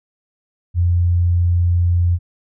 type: tone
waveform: sine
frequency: 87.31 Hz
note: F2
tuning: in tune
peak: -12 dBFS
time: 0.74-2.19 s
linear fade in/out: 50 ms
effects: none